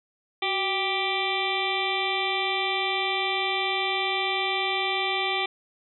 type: harmonic tone with a mistuned harmonic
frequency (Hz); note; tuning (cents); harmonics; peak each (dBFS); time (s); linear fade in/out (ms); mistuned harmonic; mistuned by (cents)
391.6; G4; -2; 1 / 2 / 3 / 5 / 6 / 7 / 8 / 9 / 10; -32 / -30 / -34 / -35 / -29 / -41 / -34 / -32 / -40; 0.42-5.46; 5; 1; -73
effects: none